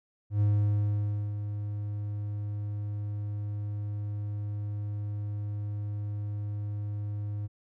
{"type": "tone with ADSR envelope", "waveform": "triangle", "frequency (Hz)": 103.5, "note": "G#2", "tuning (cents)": -5, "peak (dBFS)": -19, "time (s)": [0.3, 7.48], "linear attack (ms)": 110, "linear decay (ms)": 920, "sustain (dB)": -10, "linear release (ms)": 26, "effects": []}